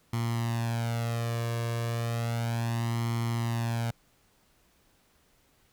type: tone with flanger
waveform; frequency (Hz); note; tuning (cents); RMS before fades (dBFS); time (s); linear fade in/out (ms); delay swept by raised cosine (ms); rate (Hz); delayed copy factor
sawtooth; 116.54; A#2; 0; -30; 0.13-3.91; 5; 0.94 to 1.8; 0.33; +0.75
effects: pink hiss -66 dBFS RMS until 5.72 s